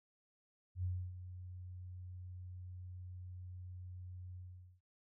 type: tone with ADSR envelope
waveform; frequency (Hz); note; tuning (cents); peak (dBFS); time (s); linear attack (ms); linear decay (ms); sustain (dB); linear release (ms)
sine; 90.7; F#2; -34; -34; 0.75-4.81; 84; 290; -12; 450
effects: none